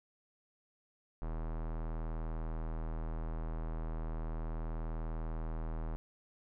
square tone with low-pass filter, 40.17 Hz, E1, 44 cents flat, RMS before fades -38 dBFS, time 1.22-5.96 s, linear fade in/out 0 ms, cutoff 1100 Hz, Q 1.3, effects none

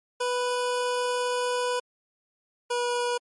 25% pulse tone pair in turn, 493.9 / 485.1 Hz, B4 / B4, 0 / -31 cents, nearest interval unison, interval 31 cents, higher first, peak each -21 dBFS, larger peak neither, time 0.2-1.8 / 2.7-3.18 s, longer first, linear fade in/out 10 ms, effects MP3 48 kbps

